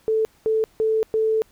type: tone bursts at uneven times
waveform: sine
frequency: 440 Hz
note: A4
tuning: in tune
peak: -17 dBFS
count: 4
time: 0.08-0.25 / 0.46-0.64 / 0.8-1.03 / 1.14-1.42 s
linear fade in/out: 0 ms
effects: pink hiss -58 dBFS RMS until 1.51 s